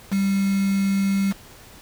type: tone with quantisation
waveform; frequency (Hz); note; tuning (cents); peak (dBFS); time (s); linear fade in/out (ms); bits
sine; 196.1; G3; +1; -18; 0.11-1.33; 20; 5
effects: pink hiss -46 dBFS RMS until 1.81 s